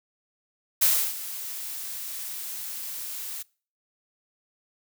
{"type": "noise with ADSR envelope", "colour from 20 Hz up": "blue", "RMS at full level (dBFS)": -19, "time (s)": [0.81, 3.43], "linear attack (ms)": 12, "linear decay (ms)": 310, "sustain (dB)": -16, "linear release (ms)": 14, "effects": ["noise-tail reverb RT60 0.4 s tail -24 dB re dry"]}